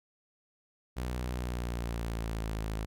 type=tone with pitch glide; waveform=sawtooth; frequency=61.74 to 54.06 Hz; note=B1 to A1; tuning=0 to -30 cents; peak=-29 dBFS; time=0.96-2.86 s; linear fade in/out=20 ms; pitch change=-230 cents; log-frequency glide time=1.34-2.56 s; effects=none